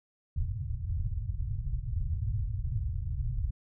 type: low-pass noise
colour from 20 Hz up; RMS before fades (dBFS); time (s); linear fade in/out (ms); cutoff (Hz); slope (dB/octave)
white; -32; 0.36-3.51; 5; 120; 48
effects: none